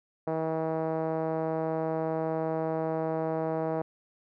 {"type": "tone with low-pass filter", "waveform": "5% pulse", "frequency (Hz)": 160.3, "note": "E3", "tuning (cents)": -48, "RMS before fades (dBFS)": -30, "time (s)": [0.27, 3.82], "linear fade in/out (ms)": 5, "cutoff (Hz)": 620, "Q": 1.7, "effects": []}